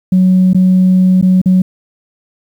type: tone with dropouts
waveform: sine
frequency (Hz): 185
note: F#3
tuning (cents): 0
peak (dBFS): -4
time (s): 0.12-1.62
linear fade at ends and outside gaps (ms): 5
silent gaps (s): 0.533-0.546 / 1.214-1.225 / 1.416-1.458
effects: tanh soft clip ceiling -2 dBFS + 7-bit